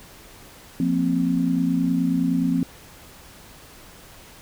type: chord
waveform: sine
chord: F suspended fourth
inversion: none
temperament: equal with one note detuned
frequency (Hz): 174.61 / 232 / 261.6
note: F3 / Bb3 / C4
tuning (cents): 0 / -8 / 0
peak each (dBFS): -23 / -26 / -21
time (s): 0.8-2.63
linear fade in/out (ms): 2
effects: pink hiss -46 dBFS RMS until 4.41 s